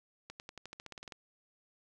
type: accelerating click train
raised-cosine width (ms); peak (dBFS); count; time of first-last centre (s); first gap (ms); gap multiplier
0.2; -28; 13; 0.3-1.122; 99; 0.93
effects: none